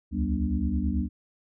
sine tone cluster, 67.2 / 76.4 / 194.2 / 241.9 / 293.5 Hz, C2 / D#2 / G3 / B3 / D4, +47 / -31 / -16 / -36 / -1 cents, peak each -31 / -28 / -30 / -31 / -34 dBFS, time 0.11-1.09 s, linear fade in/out 50 ms, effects none

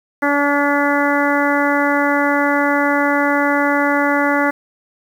harmonic tone, 286.5 Hz, D4, 43 cents flat, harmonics 1 / 2 / 3 / 4 / 5 / 6 / 7, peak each -18 / -20 / -21 / -23 / -21 / -23 / -23 dBFS, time 0.22-4.51 s, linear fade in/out 10 ms, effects 7-bit

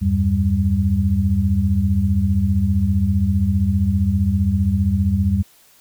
sine tone cluster, 81.7 / 96.9 / 196.7 Hz, E2 / G2 / G3, -15 / -20 / +6 cents, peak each -19 dBFS, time 0.01-5.43 s, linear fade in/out 20 ms, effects white hiss -52 dBFS RMS until 5.8 s

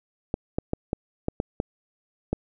clicks, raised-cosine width 2 ms, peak -11 dBFS, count 8, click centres 0.341 / 0.585 / 0.734 / 0.931 / 1.284 / 1.401 / 1.601 / 2.33 s, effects none

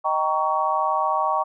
sine chord, Eb dominant seventh, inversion none, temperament just, 622.3 / 777.8 / 933.4 / 1120.1 Hz, Eb5 / G5 / Bb5 / Db6, 0 / -14 / +2 / +18 cents, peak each -27 / -25 / -25 / -23 dBFS, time 0.04-1.44 s, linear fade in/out 20 ms, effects none

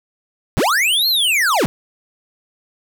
square linear two-way sweep, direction up then down, 42.82 to 4342 to 111 Hz, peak -14 dBFS, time 0.57-1.66 s, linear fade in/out 0 ms, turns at 1.08 s, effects none

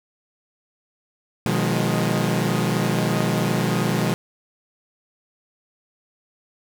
sawtooth chord, F half-diminished seventh, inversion second, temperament equal with one note detuned, 123.47 / 155.56 / 178.49 / 207.7 Hz, Cb3 / Eb3 / F3 / Ab3, 0 / 0 / +38 / 0 cents, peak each -21 dBFS, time 1.46-4.14 s, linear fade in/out 0 ms, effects none

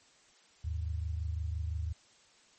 sine tone pair together, 77.2 / 103.05 Hz, D#2 / G#2, -13 / -13 cents, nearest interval perfect fourth, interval 500 cents, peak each -33 / -39 dBFS, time 0.64-1.93 s, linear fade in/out 10 ms, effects white hiss -63 dBFS RMS until 2.58 s + MP3 32 kbps

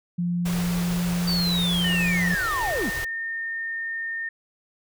sine tone with pitch glide, 174.61 to 176.03 Hz, F3 to F3, 0 to +14 cents, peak -22 dBFS, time 0.18-2.35 s, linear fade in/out 10 ms, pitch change +14 cents, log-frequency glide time 1.83-2.18 s
pink band-stop noise, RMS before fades -33 dBFS, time 0.45-3.05 s, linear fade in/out 10 ms, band 140 to 320 Hz, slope 96 dB/octave
triangle linear sweep, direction down, 4643 to 155.56 Hz, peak -23 dBFS, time 1.27-2.9 s, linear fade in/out 10 ms
sine tone, 1823 Hz, A#6, 39 cents flat, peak -27 dBFS, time 1.84-4.29 s, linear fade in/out 5 ms
effects none

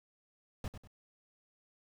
brown noise with echo, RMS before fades -38 dBFS, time 0.64-0.68 s, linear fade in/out 2 ms, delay 97 ms, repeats 2, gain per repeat -9 dB, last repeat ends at 0.874 s, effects none

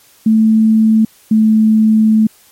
sine tone pair in turn, 220 / 218.2 Hz, A3 / A3, 0 / -14 cents, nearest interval unison, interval 14 cents, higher first, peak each -6 dBFS, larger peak neither, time 0.26-1.05 / 1.31-2.27 s, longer second, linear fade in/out 5 ms, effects white hiss -47 dBFS RMS until 2.51 s + MP3 64 kbps

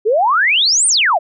sine exponential two-way sweep, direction up then down, 399.1 to 9397 to 583 Hz, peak -10 dBFS, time 0.05-1.19 s, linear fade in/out 20 ms, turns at 0.87 s, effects none

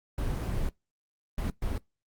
brown noise bursts at uneven times, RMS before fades -30 dBFS, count 3, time 0.18-0.69 / 1.38-1.5 / 1.62-1.78 s, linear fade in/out 2 ms, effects noise-tail reverb RT60 0.2 s tail -24 dB re dry + Opus 24 kbps

